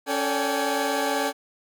30% pulse tone cluster, 277.8 / 441.3 / 578 / 780 / 836 Hz, C#4 / A4 / D5 / G5 / G#5, +4 / +5 / -28 / -9 / +11 cents, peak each -27 dBFS, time 0.06-1.33 s, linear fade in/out 50 ms, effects none

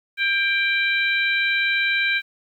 harmonic tone with a mistuned harmonic, 784 Hz, G5, in tune, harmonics 2 / 3 / 4 / 5, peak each -22 / -21 / -31 / -28 dBFS, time 0.17-2.22 s, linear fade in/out 50 ms, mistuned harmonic 2, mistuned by +31 cents, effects 9-bit

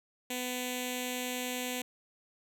5% pulse tone with notch filter, 250 Hz, B3, 21 cents sharp, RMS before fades -36 dBFS, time 0.3-1.82 s, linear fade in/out 5 ms, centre 1300 Hz, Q 0.57, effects none

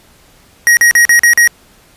square tone bursts, 1891 Hz, A#6, 24 cents sharp, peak -5 dBFS, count 6, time 0.67-1.475 s, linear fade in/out 0 ms, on 100 ms, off 41 ms, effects pink hiss -46 dBFS RMS until 1.96 s + resampled to 32000 Hz

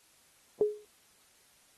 sine tone with exponential decay, 420 Hz, G#4, 19 cents sharp, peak -19 dBFS, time 0.61-0.85 s, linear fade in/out 1 ms, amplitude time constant 52 ms, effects white hiss -64 dBFS RMS until 1.77 s + AAC 32 kbps

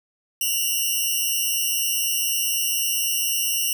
5% pulse tone pair together, 2764 / 2938 Hz, F7 / F#7, -19 / -13 cents, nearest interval minor second, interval 106 cents, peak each -15 dBFS, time 0.41-3.73 s, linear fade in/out 2 ms, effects none

